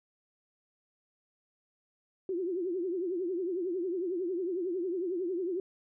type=tone with vibrato; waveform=sine; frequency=359.3 Hz; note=F4; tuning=49 cents sharp; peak=-30 dBFS; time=2.29-5.6 s; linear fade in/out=2 ms; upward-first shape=triangle; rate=11 Hz; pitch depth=160 cents each way; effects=none